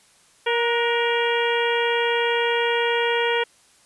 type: harmonic tone with a mistuned harmonic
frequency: 469.6 Hz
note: A#4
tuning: 13 cents sharp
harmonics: 1 / 2 / 3 / 4 / 5 / 6 / 7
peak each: -22 / -26 / -29 / -27 / -29 / -30 / -31 dBFS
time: 0.46-3.44 s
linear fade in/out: 10 ms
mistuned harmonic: 3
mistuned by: +55 cents
effects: white hiss -56 dBFS RMS until 3.85 s + resampled to 24000 Hz

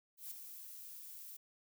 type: noise with ADSR envelope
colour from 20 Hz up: violet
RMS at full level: -44 dBFS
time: 0.17-1.37 s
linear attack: 140 ms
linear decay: 11 ms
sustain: -7 dB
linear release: 7 ms
effects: none

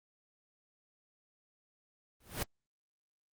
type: noise with exponential growth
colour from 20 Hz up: pink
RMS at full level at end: -30 dBFS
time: 2.2-2.43 s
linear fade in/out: 5 ms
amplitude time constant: 49 ms
effects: Opus 24 kbps

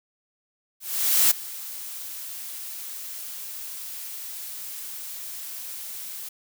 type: noise with ADSR envelope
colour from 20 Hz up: blue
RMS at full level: -17 dBFS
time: 0.8-6.29 s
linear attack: 510 ms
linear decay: 8 ms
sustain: -19 dB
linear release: 6 ms
effects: none

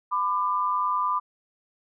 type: tone pair together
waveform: sine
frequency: 1003.1 / 1193 Hz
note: B5 / D6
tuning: +27 / +27 cents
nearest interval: minor third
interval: 300 cents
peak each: -25 dBFS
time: 0.11-1.2 s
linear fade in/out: 20 ms
effects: none

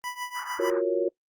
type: tone with tremolo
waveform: 25% pulse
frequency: 987.8 Hz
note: B5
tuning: in tune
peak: -26 dBFS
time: 0.04-0.7 s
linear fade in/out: 0 ms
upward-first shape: triangle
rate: 6.7 Hz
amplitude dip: 90%
type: band-pass noise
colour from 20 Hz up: pink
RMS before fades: -39 dBFS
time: 0.34-0.82 s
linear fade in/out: 50 ms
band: 910 to 1700 Hz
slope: 48 dB/octave
type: chord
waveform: sine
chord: Gb major seventh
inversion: third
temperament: equal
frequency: 349.2 / 370 / 466.2 / 554.4 Hz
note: F4 / Gb4 / Bb4 / Db5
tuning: 0 / 0 / 0 / 0 cents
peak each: -28 dBFS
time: 0.59-1.09 s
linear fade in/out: 10 ms
effects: noise-tail reverb RT60 0.1 s tail -22 dB re dry + Opus 32 kbps

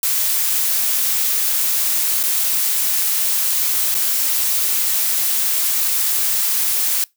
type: noise with dropouts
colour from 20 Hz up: blue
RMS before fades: -18 dBFS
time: 0.03-7.04 s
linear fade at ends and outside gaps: 2 ms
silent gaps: 2.231-2.236 / 3.944-3.949 s
effects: noise-tail reverb RT60 0.2 s tail -24 dB re dry

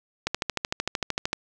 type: click train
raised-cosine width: 0.2 ms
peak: -8 dBFS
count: 15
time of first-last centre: 0.27-1.331 s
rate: 13.2 Hz
effects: none

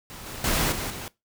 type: noise with level steps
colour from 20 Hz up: pink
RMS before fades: -41 / -37 / -24 / -31 / -36 dBFS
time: 0.1-1.08 s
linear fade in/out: 0 ms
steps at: 0.26 / 0.44 / 0.72 / 0.9 s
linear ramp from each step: 2 ms
effects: noise-tail reverb RT60 0.2 s tail -20 dB re dry

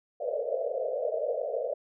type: band-pass noise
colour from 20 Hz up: pink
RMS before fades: -31 dBFS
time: 0.2-1.74 s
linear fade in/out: 10 ms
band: 460 to 660 Hz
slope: 96 dB/octave
effects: none

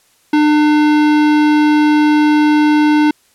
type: tone with hard clipping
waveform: sine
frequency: 300 Hz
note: D4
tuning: 37 cents sharp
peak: -10 dBFS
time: 0.33-3.11 s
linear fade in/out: 5 ms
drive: 18 dB
effects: white hiss -54 dBFS RMS until 3.34 s + low-pass 12000 Hz 12 dB/octave

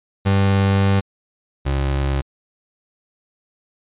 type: tone pair in turn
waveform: 30% pulse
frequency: 98 / 68.6 Hz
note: G2 / C#2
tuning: 0 / -17 cents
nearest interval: tritone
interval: 617 cents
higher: first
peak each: -11 / -15 dBFS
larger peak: first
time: 0.25-1.01 / 1.65-2.22 s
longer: first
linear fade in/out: 20 ms
effects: resampled to 8000 Hz

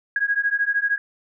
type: beating tone pair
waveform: sine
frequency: 1640 / 1653 Hz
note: G#6 / G#6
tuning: -22 / -9 cents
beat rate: 13 Hz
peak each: -22 dBFS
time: 0.16-0.98 s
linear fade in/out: 2 ms
effects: none

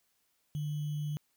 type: tone with sample-and-hold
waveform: sine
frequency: 148.8 Hz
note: D3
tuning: 23 cents sharp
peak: -32 dBFS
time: 0.55-1.17 s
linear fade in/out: 0 ms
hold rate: 3150 Hz
effects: white hiss -75 dBFS RMS until 1.36 s

